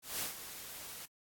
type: noise with ADSR envelope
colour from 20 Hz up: white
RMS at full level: -36 dBFS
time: 0.02-1.06 s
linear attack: 190 ms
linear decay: 120 ms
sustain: -11 dB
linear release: 10 ms
effects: AAC 64 kbps